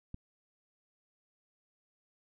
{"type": "click", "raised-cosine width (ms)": 5, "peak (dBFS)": -29, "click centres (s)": 0.144, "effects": []}